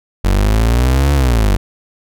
35% pulse exponential two-way sweep, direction up then down, 46.18 to 72 to 46.18 Hz, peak -8 dBFS, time 0.24-1.57 s, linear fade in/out 10 ms, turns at 1.13 s, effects none

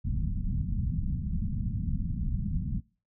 pink low-pass noise, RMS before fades -30 dBFS, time 0.04-2.81 s, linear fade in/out 20 ms, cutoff 220 Hz, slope 48 dB/octave, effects noise-tail reverb RT60 0.4 s tail -26 dB re dry

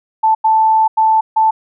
sine tone bursts at uneven times, 880 Hz, A5, in tune, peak -8 dBFS, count 4, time 0.23-0.35 / 0.44-0.88 / 0.97-1.21 / 1.36-1.51 s, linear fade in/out 10 ms, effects none

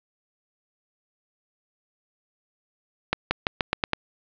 accelerating click train, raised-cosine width 0.3 ms, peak -5 dBFS, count 7, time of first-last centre 3.13-3.933 s, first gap 180 ms, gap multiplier 0.88, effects resampled to 11025 Hz + 7-bit

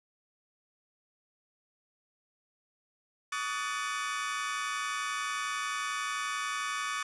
30% pulse chord, D# half-diminished seventh, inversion third, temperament equal with one note detuned, 1133.3 / 1244.5 / 1480 / 1760 Hz, C#6 / D#6 / F#6 / A6, +38 / 0 / 0 / 0 cents, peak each -33 / -35 / -38 / -36 dBFS, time 3.32-7.03 s, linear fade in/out 5 ms, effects resampled to 22050 Hz + 9-bit

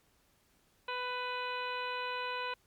harmonic tone, 497.3 Hz, B4, 12 cents sharp, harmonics 1 / 2 / 3 / 4 / 5 / 6 / 7 / 8, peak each -42 / -38 / -42 / -49 / -42 / -46 / -55 / -48 dBFS, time 0.88-2.54 s, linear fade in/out 5 ms, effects pink hiss -70 dBFS RMS until 2.66 s + MP3 96 kbps

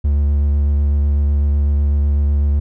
triangle tone with vibrato, 72 Hz, D2, 34 cents flat, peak -10 dBFS, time 0.04-2.6 s, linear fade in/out 10 ms, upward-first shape sine, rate 8 Hz, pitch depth 17 cents each way, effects none

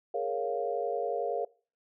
sine chord, Bb minor seventh, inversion third, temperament equal, 415.3 / 466.2 / 554.4 / 698.5 Hz, Ab4 / Bb4 / Db5 / F5, 0 / 0 / 0 / 0 cents, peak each -36 / -33 / -35 / -34 dBFS, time 0.14-1.45 s, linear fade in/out 5 ms, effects noise-tail reverb RT60 0.4 s tail -23 dB re dry

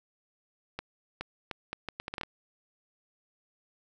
accelerating click train, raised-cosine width 0.3 ms, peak -19 dBFS, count 11, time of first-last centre 0.79-2.234 s, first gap 420 ms, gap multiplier 0.72, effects none

